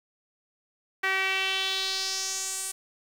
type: tone with band-pass filter sweep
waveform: sawtooth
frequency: 382.8 Hz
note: G4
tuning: 41 cents flat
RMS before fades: -29 dBFS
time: 1.03-2.72 s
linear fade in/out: 10 ms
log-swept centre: 1900 to 9200 Hz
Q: 3
effects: 8-bit